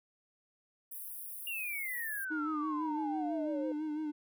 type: high-pass noise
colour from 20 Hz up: white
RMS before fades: -44 dBFS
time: 0.91-2.25 s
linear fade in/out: 10 ms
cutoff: 9400 Hz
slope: 96 dB/octave
type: exponential sweep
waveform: sine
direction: down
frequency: 2830 to 499.6 Hz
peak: -36 dBFS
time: 1.47-3.72 s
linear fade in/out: 2 ms
type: tone with vibrato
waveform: triangle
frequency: 305.5 Hz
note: D#4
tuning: 32 cents flat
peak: -32 dBFS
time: 2.3-4.12 s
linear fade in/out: 20 ms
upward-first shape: sine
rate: 6 Hz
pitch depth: 46 cents each way
effects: none